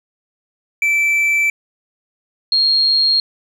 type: tone pair in turn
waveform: triangle / sine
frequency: 2326 / 4249 Hz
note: D7 / C8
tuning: -17 / +26 cents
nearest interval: minor seventh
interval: 1043 cents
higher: second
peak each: -11 / -11 dBFS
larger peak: neither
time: 0.82-1.5 / 2.52-3.2 s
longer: neither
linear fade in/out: 2 ms
effects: none